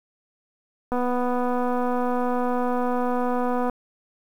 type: click train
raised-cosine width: 1 ms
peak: -13 dBFS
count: 687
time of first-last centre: 0.92-3.697 s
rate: 247 Hz
effects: 8-bit